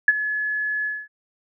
sine tone with ADSR envelope, 1706 Hz, G#6, 46 cents sharp, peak -8 dBFS, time 0.08-1.08 s, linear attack 3 ms, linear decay 34 ms, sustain -14 dB, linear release 230 ms, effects none

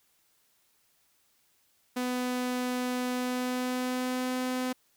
sawtooth tone with pitch glide, 249.7 to 254.2 Hz, B3 to C4, +19 to -50 cents, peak -25 dBFS, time 1.96-4.73 s, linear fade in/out 10 ms, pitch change +31 cents, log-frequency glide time 3.11-4.36 s, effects white hiss -69 dBFS RMS until 4.96 s

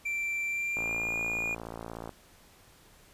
triangle tone with pitch glide, 2349 to 2432 Hz, D7 to D#7, 0 to -40 cents, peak -28 dBFS, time 0.05-1.55 s, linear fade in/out 10 ms, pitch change +60 cents, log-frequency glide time 0.48-1.2 s
click train, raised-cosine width 1 ms, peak -25 dBFS, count 76, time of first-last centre 0.77-2.093 s, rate 56.7 Hz
effects pink hiss -58 dBFS RMS until 3.13 s + resampled to 32000 Hz

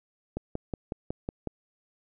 click train, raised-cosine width 2 ms, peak -18 dBFS, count 7, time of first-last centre 0.37-1.473 s, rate 5.44 Hz, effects none

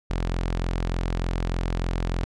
sawtooth tone, 43.34 Hz, F1, 12 cents flat, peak -20 dBFS, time 0.1-2.24 s, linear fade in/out 0 ms, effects low-pass 6000 Hz 12 dB/octave

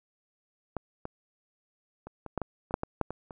clicks, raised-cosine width 1 ms, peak -18 / -22 / -28 / -25 / -16 / -18 / -26 / -9 / -17 / -12 / -21 / -28 dBFS, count 12, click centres 0.767 / 1.054 / 2.07 / 2.263 / 2.377 / 2.417 / 2.709 / 2.741 / 2.834 / 3.013 / 3.106 / 3.308 s, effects none

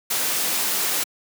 white noise, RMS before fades -23 dBFS, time 0.1-1.04 s, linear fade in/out 10 ms, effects high-pass 200 Hz 12 dB/octave

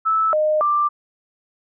sine tone with pitch steps, 1310 / 614 / 1181 Hz, E6 / D#5 / D6, -11 / -23 / +9 cents, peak -15 dBFS, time 0.05-0.89 s, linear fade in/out 20 ms, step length 280 ms, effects none

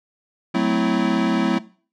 square chord, F# half-diminished seventh, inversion none, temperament equal with one note detuned, 185 / 220 / 257 / 329.6 Hz, F#3 / A3 / C4 / E4, 0 / 0 / -31 / 0 cents, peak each -24 dBFS, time 0.54-1.59 s, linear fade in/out 10 ms, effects noise-tail reverb RT60 0.4 s tail -18 dB re dry + low-pass 4000 Hz 12 dB/octave

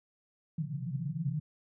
pink band-pass noise, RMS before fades -35 dBFS, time 0.58-1.4 s, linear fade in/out 5 ms, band 130 to 170 Hz, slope 96 dB/octave, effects none

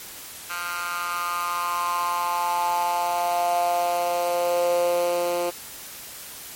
10% pulse tone with high-pass filter sweep, 174.61 Hz, F3, in tune, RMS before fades -24 dBFS, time 0.49-5.51 s, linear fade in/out 20 ms, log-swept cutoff 1500 to 430 Hz, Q 5.6, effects white hiss -39 dBFS RMS until 6.55 s + MP3 64 kbps

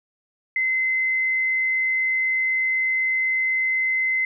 sine tone, 2056 Hz, C7, 31 cents flat, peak -19 dBFS, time 0.56-4.25 s, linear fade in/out 2 ms, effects none

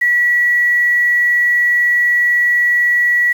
sine tone with quantisation, 1938 Hz, B6, 33 cents flat, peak -10 dBFS, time 0.01-3.33 s, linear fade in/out 10 ms, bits 6, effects none

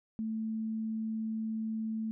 sine tone, 220.8 Hz, A3, 6 cents sharp, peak -32 dBFS, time 0.19-2.11 s, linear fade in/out 0 ms, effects none

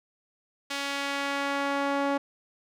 sawtooth tone with band-pass filter sweep, 280.2 Hz, C#4, 19 cents sharp, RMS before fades -29 dBFS, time 0.7-2.18 s, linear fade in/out 10 ms, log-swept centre 3500 to 740 Hz, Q 0.73, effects none

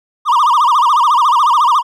triangle tone with vibrato, 1074 Hz, C6, 45 cents sharp, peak -6 dBFS, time 0.25-1.83 s, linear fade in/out 50 ms, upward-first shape sine, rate 14 Hz, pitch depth 250 cents each way, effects none

